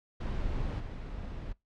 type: noise with level steps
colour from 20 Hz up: brown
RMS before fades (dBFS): -33 / -39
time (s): 0.2-1.53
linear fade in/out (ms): 10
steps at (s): 0.79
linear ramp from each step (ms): 20
effects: noise-tail reverb RT60 0.2 s tail -23 dB re dry + low-pass 4000 Hz 12 dB/octave